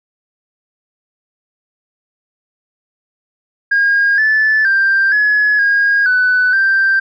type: tone with pitch steps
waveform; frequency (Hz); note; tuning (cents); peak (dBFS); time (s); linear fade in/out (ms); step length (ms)
sine; 1626 / 1744 / 1580 / 1693 / 1632 / 1497 / 1570; G#6 / A6 / G6 / G#6 / G#6 / F#6 / G6; -37 / -16 / +13 / +33 / -31 / +20 / +2; -8; 3.71-7; 10; 470
effects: tanh soft clip ceiling -6 dBFS